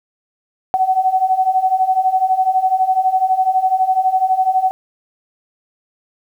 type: beating tone pair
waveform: sine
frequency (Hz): 745 / 757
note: F#5 / F#5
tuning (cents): +12 / +39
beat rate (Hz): 12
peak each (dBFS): -17 / -14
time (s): 0.74-4.71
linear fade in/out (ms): 0
effects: 8-bit